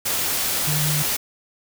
sine tone in noise, 150 Hz, D3, 37 cents sharp, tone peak -22 dBFS, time 0.67-1.03 s, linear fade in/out 10 ms, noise white, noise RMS -23 dBFS, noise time 0.05-1.17 s, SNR -2 dB, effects none

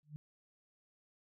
sine tone with exponential growth, 149.7 Hz, D3, 33 cents sharp, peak -39 dBFS, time 0.03-0.16 s, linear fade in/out 0 ms, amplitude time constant 28 ms, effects none

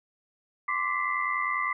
sine tone cluster, 1042 / 1167 / 1986 / 2076 Hz, C6 / D6 / B6 / C7, -7 / -11 / +9 / -14 cents, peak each -34 / -29 / -32 / -32 dBFS, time 0.68-1.73 s, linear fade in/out 5 ms, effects none

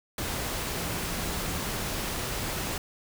sine tone in noise, 174.61 Hz, F3, in tune, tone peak -40 dBFS, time 0.77-1.62 s, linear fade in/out 2 ms, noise pink, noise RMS -32 dBFS, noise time 0.18-2.78 s, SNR -11 dB, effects none

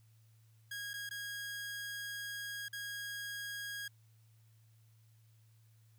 sawtooth tone with dropouts, 1640 Hz, G#6, 22 cents flat, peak -37 dBFS, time 0.71-3.88 s, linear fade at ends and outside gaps 5 ms, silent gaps 0.934-0.938 / 1.092-1.109 / 2.684-2.729 s, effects added 111 Hz sine -62 dBFS peak until 5.98 s + white hiss -75 dBFS RMS until 5.98 s

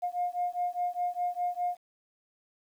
sine beating tone pair, 709 / 713.9 Hz, F5 / F5, +26 / +38 cents, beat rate 4.9 Hz, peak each -31 dBFS, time 0.02-1.77 s, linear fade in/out 20 ms, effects tanh soft clip ceiling -22 dBFS + 10-bit

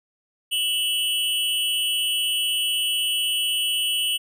square tone with amplitude modulation, 2960 Hz, F#7, in tune, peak -18 dBFS, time 0.51-4.18 s, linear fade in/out 20 ms, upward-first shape sine, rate 264 Hz, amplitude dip 80%, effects none

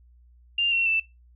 sine tone with pitch steps, 2794 / 2724 / 2656 Hz, F7 / F7 / E7, 0 / -44 / +12 cents, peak -20 dBFS, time 0.58-1 s, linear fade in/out 5 ms, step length 140 ms, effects noise-tail reverb RT60 0.2 s tail -18 dB re dry + added 60 Hz sine -52 dBFS peak until 1.35 s

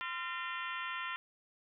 harmonic tone with a mistuned harmonic, 344 Hz, F4, 26 cents flat, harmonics 3 / 4 / 5 / 6 / 7 / 8 / 9 / 10, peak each -43 / -42 / -43 / -48 / -48 / -47 / -49 / -53 dBFS, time 0.01-1.16 s, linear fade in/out 0 ms, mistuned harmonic 5, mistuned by +96 cents, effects none

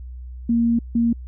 sine tone bursts at uneven times, 233.1 Hz, A#3, in tune, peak -15 dBFS, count 2, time 0.49-0.79 / 0.95-1.13 s, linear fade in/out 5 ms, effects added 62 Hz sine -32 dBFS peak until 1.27 s

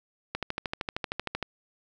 click train, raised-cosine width 0.3 ms, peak -14 dBFS, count 15, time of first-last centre 0.35-1.427 s, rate 13 Hz, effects none

